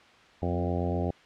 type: harmonic tone with a mistuned harmonic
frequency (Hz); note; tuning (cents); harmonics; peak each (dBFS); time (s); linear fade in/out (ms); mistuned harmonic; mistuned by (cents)
87.9; F2; +12; 1 / 2 / 3 / 4 / 5 / 6 / 7 / 8 / 9; -30 / -33 / -35 / -36 / -37 / -38 / -38 / -39 / -40; 0.42-1.11; 5; 3; -19
effects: white hiss -55 dBFS RMS until 1.25 s + low-pass 3000 Hz 12 dB/octave